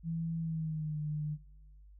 sine tone with pitch glide, 164.81 to 151.13 Hz, E3 to D3, 0 to +50 cents, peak -33 dBFS, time 0.03-1.38 s, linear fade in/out 50 ms, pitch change -150 cents, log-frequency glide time 0.38-1 s, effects noise-tail reverb RT60 1.0 s tail -18 dB re dry + added 50 Hz sine -53 dBFS peak until 1.99 s

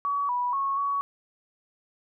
sine tone with pitch steps, 1133 / 980 / 1100 / 1124 Hz, C#6 / B5 / C#6 / C#6, +37 / -14 / -14 / +24 cents, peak -24 dBFS, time 0.05-1.01 s, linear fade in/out 0 ms, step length 240 ms, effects none

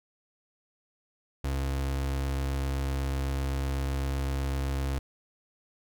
35% pulse tone, 67.9 Hz, C#2, 35 cents flat, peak -26 dBFS, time 1.44-4.99 s, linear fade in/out 5 ms, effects none

